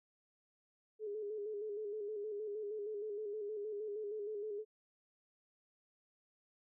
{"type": "tone with vibrato", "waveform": "sine", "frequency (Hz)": 419.7, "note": "G#4", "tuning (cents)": 18, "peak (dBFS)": -39, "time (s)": [0.99, 4.65], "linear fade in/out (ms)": 50, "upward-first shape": "square", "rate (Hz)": 6.4, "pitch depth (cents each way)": 49, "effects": []}